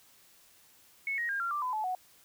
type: tone with pitch steps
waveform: sine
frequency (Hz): 2200 / 1882.3 / 1610.5 / 1377.9 / 1179 / 1008.7 / 863 / 738.4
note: C#7 / A#6 / G6 / F6 / D6 / B5 / A5 / F#5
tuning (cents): -14 / +16 / +46 / -24 / +6 / +36 / -34 / -4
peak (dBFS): -30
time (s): 1.07-1.95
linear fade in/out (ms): 2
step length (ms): 110
effects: white hiss -61 dBFS RMS until 2.24 s